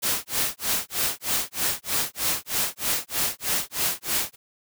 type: noise with tremolo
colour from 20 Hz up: white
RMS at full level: -23 dBFS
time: 0.02-4.36 s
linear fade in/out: 20 ms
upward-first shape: sine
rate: 3.2 Hz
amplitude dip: 100%
effects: none